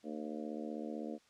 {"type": "harmonic tone with a mistuned harmonic", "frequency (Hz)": 75.8, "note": "D#2", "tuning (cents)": -45, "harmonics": [3, 4, 5, 6, 7, 8, 9], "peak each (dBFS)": [-43, -44, -51, -48, -48, -52, -53], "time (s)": [0.03, 1.19], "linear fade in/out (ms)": 50, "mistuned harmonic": 9, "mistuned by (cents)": 37, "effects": ["white hiss -68 dBFS RMS until 1.29 s", "low-pass 6000 Hz 12 dB/octave"]}